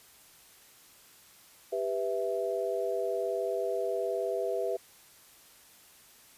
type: chord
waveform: sine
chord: E minor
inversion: first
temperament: just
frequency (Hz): 395.6 / 494.4 / 659.3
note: G4 / B4 / E5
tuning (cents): +16 / +2 / 0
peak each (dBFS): -33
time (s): 1.72-4.77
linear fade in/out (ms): 10
effects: white hiss -57 dBFS RMS until 6.37 s + resampled to 32000 Hz